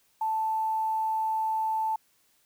sine tone with quantisation, 880 Hz, A5, in tune, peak -25 dBFS, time 0.21-1.96 s, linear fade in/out 5 ms, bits 9, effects white hiss -67 dBFS RMS until 2.45 s

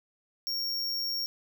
square tone, 5530 Hz, F8, 18 cents flat, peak -30 dBFS, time 0.47-1.26 s, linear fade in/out 0 ms, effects 11-bit

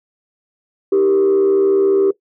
sine tone with frequency modulation, 392 Hz, G4, in tune, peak -9 dBFS, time 0.92-2.11 s, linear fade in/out 5 ms, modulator 74.2 Hz, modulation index 0.54, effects noise-tail reverb RT60 0.1 s tail -18 dB re dry + tanh soft clip ceiling -8 dBFS

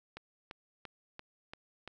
click train, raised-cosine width 0.3 ms, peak -28 dBFS, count 6, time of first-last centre 0.17-1.876 s, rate 2.93 Hz, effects none

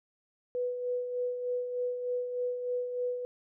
sine tone with tremolo, 493.9 Hz, B4, in tune, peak -28 dBFS, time 0.55-3.25 s, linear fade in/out 0 ms, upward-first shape sine, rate 3.3 Hz, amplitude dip 50%, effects none

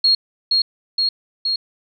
sine tone with echo, 4278 Hz, C8, 38 cents sharp, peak -11 dBFS, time 0.04-0.15 s, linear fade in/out 5 ms, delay 470 ms, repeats 3, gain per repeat -2 dB, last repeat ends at 1.56 s, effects none

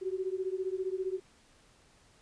sine beating tone pair, 370 / 385 Hz, F#4 / G4, 0 / -31 cents, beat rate 15 Hz, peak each -34 / -35 dBFS, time 0.01-1.2 s, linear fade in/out 20 ms, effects pink hiss -63 dBFS RMS until 2.21 s + resampled to 22050 Hz

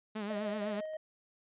sawtooth tone with vibrato, 209.5 Hz, G#3, 15 cents sharp, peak -32 dBFS, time 0.15-0.81 s, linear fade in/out 10 ms, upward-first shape sine, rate 7.9 Hz, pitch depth 75 cents each way
triangle tone with tremolo, 625 Hz, D#5, 8 cents sharp, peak -34 dBFS, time 0.3-0.97 s, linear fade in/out 5 ms, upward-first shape square, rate 6.3 Hz, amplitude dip 25%
effects resampled to 8000 Hz

